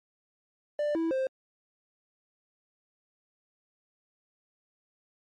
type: tone with pitch steps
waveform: triangle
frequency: 591 / 328 / 526 Hz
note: D5 / E4 / C5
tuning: +11 / -9 / +9 cents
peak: -24 dBFS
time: 0.79-1.27 s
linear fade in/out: 2 ms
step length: 160 ms
effects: MP3 48 kbps